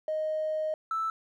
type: tone pair in turn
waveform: triangle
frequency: 622.3 / 1318.6 Hz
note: D#5 / E6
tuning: 0 / 0 cents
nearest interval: octave + minor second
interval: 1300 cents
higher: second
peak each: -24 dBFS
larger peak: neither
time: 0.08-0.74 / 0.91-1.1 s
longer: first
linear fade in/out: 2 ms
effects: tanh soft clip ceiling -25 dBFS